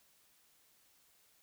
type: silence
effects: white hiss -69 dBFS RMS until 1.42 s